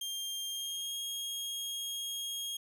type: tone with pitch glide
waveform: sawtooth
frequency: 3200 to 3262 Hz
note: G7 to G#7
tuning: +35 to -32 cents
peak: -33 dBFS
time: 0.01-2.57 s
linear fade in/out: 5 ms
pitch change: +33 cents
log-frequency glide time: 0.48-0.96 s
effects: none